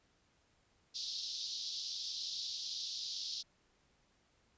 white band-pass noise, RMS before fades -42 dBFS, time 0.94-3.43 s, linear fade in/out 20 ms, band 3600 to 5400 Hz, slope 48 dB/octave, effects pink hiss -73 dBFS RMS until 4.57 s + resampled to 16000 Hz

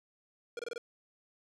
square tone bursts, 473.8 Hz, A#4, 28 cents sharp, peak -37 dBFS, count 5, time 0.57-0.78 s, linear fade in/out 2 ms, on 22 ms, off 25 ms, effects low-pass 7000 Hz 12 dB/octave

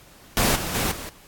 pink noise with level steps, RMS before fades -20 / -29 / -24 / -35 dBFS, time 0.37-1.09 s, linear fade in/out 0 ms, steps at 0.55 / 0.74 / 0.91 s, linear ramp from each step 10 ms, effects pink hiss -50 dBFS RMS until 1.27 s + AAC 64 kbps

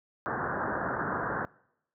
white low-pass noise, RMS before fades -32 dBFS, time 0.26-1.45 s, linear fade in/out 0 ms, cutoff 1700 Hz, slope 96 dB/octave, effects noise-tail reverb RT60 0.8 s tail -24 dB re dry + high-pass 80 Hz 12 dB/octave

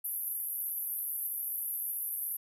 white band-pass noise, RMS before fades -36 dBFS, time 0.04-2.37 s, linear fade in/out 10 ms, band 11000 to 13000 Hz, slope 96 dB/octave, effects none

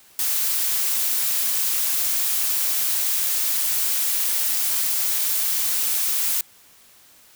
blue noise, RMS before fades -22 dBFS, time 0.19-6.41 s, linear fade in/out 2 ms, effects white hiss -52 dBFS RMS until 7.35 s

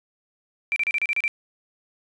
sine tone bursts, 2349 Hz, D7, in tune, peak -20 dBFS, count 8, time 0.72-1.279 s, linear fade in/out 0 ms, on 41 ms, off 33 ms, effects resampled to 22050 Hz + 9-bit

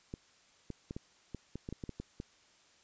clicks, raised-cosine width 3 ms, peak -27 dBFS, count 12, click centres 0.139 / 0.703 / 0.909 / 0.965 / 1.347 / 1.556 / 1.689 / 1.726 / 1.838 / 1.893 / 2 / 2.201 s, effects white hiss -65 dBFS RMS until 2.83 s + resampled to 16000 Hz

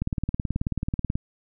click train, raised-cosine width 5 ms, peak -13 dBFS, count 22, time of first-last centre 0.02-1.155 s, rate 18.5 Hz, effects none

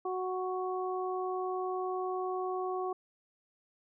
harmonic tone, 370 Hz, F#4, in tune, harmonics 1 / 2 / 3, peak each -34 / -37 / -39 dBFS, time 0.05-2.93 s, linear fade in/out 5 ms, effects none

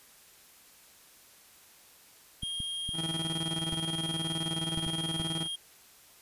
square tone, 3234 Hz, G#7, 47 cents flat, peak -34 dBFS, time 2.42-5.56 s, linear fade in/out 10 ms
clicks, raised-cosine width 5 ms, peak -27 dBFS, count 7, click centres 2.433 / 2.603 / 2.891 / 3.728 / 4.775 / 4.866 / 5.2 s
30% pulse tone with tremolo, 162.7 Hz, E3, 22 cents flat, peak -29 dBFS, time 2.93-5.48 s, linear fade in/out 50 ms, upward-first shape square, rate 19 Hz, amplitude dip 65%
effects white hiss -57 dBFS RMS until 6.21 s + resampled to 32000 Hz

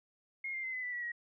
sine tone with pitch steps, 2146 / 2103 / 2061 / 2020 / 1979.3 / 1939.7 / 1900.9 Hz, C7 / C7 / C7 / B6 / B6 / B6 / A#6, +43 / +8 / -27 / +39 / +3 / -32 / +33 cents, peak -36 dBFS, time 0.44-1.119 s, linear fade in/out 5 ms, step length 97 ms, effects none

